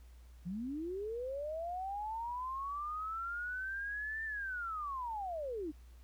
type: linear two-way sweep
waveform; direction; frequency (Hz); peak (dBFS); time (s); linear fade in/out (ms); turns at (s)
sine; up then down; 164.81 to 1794 to 283.2; -37; 0.45-5.72; 20; 4.24
effects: added 60 Hz sine -53 dBFS peak until 6.03 s + pink hiss -69 dBFS RMS until 6.03 s

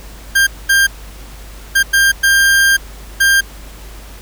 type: tone bursts at uneven times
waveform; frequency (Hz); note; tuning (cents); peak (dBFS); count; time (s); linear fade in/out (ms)
40% pulse; 1594; G6; +28; -7; 6; 0.35-0.47 / 0.69-0.87 / 1.75-1.83 / 1.93-2.12 / 2.23-2.77 / 3.2-3.41; 10
effects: added 50 Hz sine -32 dBFS peak until 4.21 s + pink hiss -38 dBFS RMS until 4.21 s

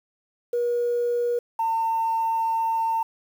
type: tone pair in turn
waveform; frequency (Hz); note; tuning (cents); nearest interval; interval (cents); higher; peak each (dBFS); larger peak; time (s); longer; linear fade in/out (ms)
sine; 480 / 903.7; B4 / A5; -49 / +46; major seventh; 1095; second; -20; neither; 0.53-1.39 / 1.59-3.03; second; 5
effects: tanh soft clip ceiling -16 dBFS + 8-bit

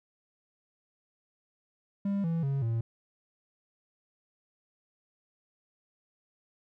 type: tone with pitch steps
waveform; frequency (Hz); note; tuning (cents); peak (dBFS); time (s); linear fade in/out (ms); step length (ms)
triangle; 199.4 / 165.75 / 137.78 / 114.53; G3 / E3 / C#3 / A#2; +30 / +10 / -10 / -30; -25; 2.05-2.81; 5; 190
effects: none

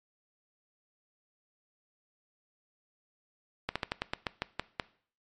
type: slowing click train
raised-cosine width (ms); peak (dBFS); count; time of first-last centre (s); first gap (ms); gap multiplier
0.3; -14; 10; 3.69-4.798; 66; 1.15
effects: noise-tail reverb RT60 0.5 s tail -19 dB re dry + MP3 48 kbps

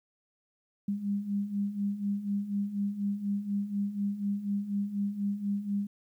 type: beating tone pair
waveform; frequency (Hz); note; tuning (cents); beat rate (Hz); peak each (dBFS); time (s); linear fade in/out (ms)
sine; 199 / 203.1; G3 / G#3; +26 / -38; 4.1; -35 / -30; 0.88-5.87; 5
effects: 11-bit

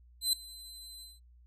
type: tone with ADSR envelope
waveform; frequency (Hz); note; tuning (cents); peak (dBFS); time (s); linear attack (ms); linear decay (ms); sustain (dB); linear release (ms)
25% pulse; 4053; B7; +44; -19; 0.21-1.2; 120; 3; -22; 180
effects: noise-tail reverb RT60 0.1 s tail -17 dB re dry + added 60 Hz sine -56 dBFS peak until 1.46 s

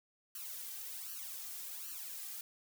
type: noise with flanger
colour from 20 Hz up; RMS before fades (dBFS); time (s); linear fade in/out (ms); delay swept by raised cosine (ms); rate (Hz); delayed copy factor
blue; -45; 0.35-2.41; 2; 0.68 to 2.58; 1.3; +1
effects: none

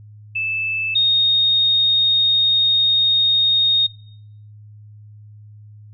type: tone pair in turn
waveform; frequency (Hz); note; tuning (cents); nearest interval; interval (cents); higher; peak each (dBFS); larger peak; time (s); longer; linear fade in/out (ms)
sine; 2630 / 3711; E7 / A#7; -5 / -9; tritone; 596; second; -19 / -12; second; 0.35-0.95 / 0.95-3.87; second; 10
effects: noise-tail reverb RT60 0.7 s tail -22 dB re dry + added 105 Hz sine -39 dBFS peak until 5.93 s

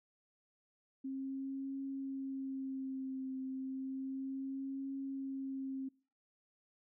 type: tone with vibrato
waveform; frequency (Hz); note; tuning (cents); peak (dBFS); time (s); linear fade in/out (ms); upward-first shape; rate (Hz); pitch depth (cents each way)
sine; 267.2; C4; +36; -38; 1.04-5.89; 10; triangle; 0.32; 31
effects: noise-tail reverb RT60 0.4 s tail -24 dB re dry

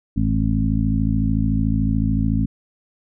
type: harmonic tone with a mistuned harmonic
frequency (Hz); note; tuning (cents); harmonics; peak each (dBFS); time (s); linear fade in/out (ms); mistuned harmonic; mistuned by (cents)
53.7; A1; -41; 1 / 2 / 3 / 4 / 5; -22 / -22 / -25 / -22 / -24; 0.16-2.46; 10; 1; -110
effects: none

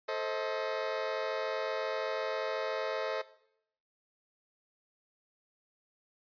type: chord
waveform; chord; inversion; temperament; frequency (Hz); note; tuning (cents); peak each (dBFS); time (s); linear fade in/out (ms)
sawtooth; A diminished; none; just; 440 / 528 / 633.6; A4 / C5 / Eb5; 0 / +16 / +31; -33; 0.08-3.22; 10
effects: noise-tail reverb RT60 0.7 s tail -17 dB re dry + resampled to 11025 Hz

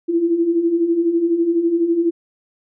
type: beating tone pair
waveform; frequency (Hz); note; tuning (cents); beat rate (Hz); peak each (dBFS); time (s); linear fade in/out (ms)
sine; 327.6 / 339.6; E4 / F4; -11 / -48; 12; -22 / -15; 0.08-2.11; 20
effects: none

